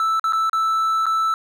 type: tone with dropouts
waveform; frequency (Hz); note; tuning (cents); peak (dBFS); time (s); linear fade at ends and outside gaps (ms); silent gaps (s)
triangle; 1318.5; E6; 0; -15; 0-1.34; 1; 0.196-0.241 / 0.324-0.332 / 0.496-0.531 / 1.057-1.065
effects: none